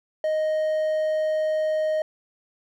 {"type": "tone", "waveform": "triangle", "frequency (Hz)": 622.3, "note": "D#5", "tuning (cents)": 0, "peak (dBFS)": -19, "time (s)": [0.24, 2.02], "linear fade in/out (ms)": 2, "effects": []}